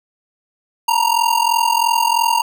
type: ring-modulated tone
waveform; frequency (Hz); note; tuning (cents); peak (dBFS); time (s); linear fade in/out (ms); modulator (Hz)
square; 932.3; A#5; 0; -11; 0.88-2.42; 2; 21.5
effects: none